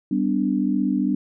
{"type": "chord", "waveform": "sine", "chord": "G major", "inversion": "none", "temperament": "equal with one note detuned", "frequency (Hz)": [196, 251.1, 293.7], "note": ["G3", "B3", "D4"], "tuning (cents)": [0, 29, 0], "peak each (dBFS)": -23, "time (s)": [0.11, 1.15], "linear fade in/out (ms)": 5, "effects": []}